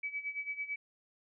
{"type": "tone with tremolo", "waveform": "sine", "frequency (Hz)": 2288, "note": "D7", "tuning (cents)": -46, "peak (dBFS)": -33, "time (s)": [0.03, 0.76], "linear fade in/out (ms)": 5, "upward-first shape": "sine", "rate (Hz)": 9, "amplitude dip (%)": 80, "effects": []}